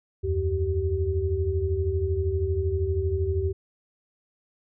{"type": "tone cluster", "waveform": "sine", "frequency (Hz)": [78.5, 91.2, 385.6], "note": ["D#2", "F#2", "G4"], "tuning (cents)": [16, -24, -28], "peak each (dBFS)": -27, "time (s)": [0.23, 3.53], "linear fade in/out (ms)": 20, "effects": []}